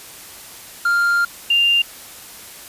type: tone pair in turn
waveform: triangle / sine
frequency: 1396.9 / 2794 Hz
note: F6 / F7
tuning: 0 / 0 cents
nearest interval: octave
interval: 1200 cents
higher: second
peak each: -12 dBFS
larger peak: neither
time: 0.85-1.25 / 1.5-1.82 s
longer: first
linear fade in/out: 5 ms
effects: white hiss -38 dBFS RMS until 2.68 s + resampled to 32000 Hz